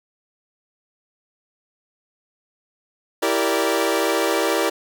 sawtooth chord, E half-diminished seventh, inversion none, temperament equal with one note detuned, 329.6 / 392 / 466.2 / 580.9 Hz, E4 / G4 / Bb4 / D5, 0 / 0 / 0 / -19 cents, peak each -20 dBFS, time 3.22-4.7 s, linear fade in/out 10 ms, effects none

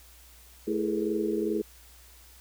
sine tone cluster, 217.8 / 328.6 / 411.4 / 433.8 / 476.1 Hz, A3 / E4 / G#4 / A4 / A#4, -17 / -5 / -16 / -25 / +37 cents, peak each -33 / -30 / -30 / -35 / -39 dBFS, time 0.67-1.62 s, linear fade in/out 10 ms, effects added 60 Hz sine -54 dBFS peak until 2.4 s + white hiss -55 dBFS RMS until 2.4 s

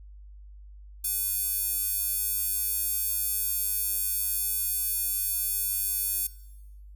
square tone with high-pass filter, 499.9 Hz, B4, 21 cents sharp, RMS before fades -29 dBFS, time 1.04-6.27 s, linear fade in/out 5 ms, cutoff 11000 Hz, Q 1.4, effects noise-tail reverb RT60 1.0 s tail -19 dB re dry + added 50 Hz sine -44 dBFS peak until 6.95 s

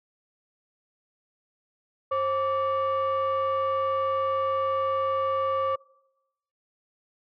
sine tone pair together, 534 / 1160.6 Hz, C5 / D6, +35 / -21 cents, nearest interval octave + minor second, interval 1344 cents, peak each -24 dBFS, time 2.11-5.76 s, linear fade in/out 10 ms, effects noise-tail reverb RT60 0.9 s tail -24 dB re dry + tanh soft clip ceiling -20 dBFS

